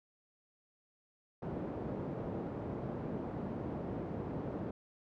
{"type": "band-pass noise", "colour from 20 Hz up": "pink", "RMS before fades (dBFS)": -40, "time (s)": [1.42, 4.71], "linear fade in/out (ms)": 5, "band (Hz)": [120, 550], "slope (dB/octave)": 12, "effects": []}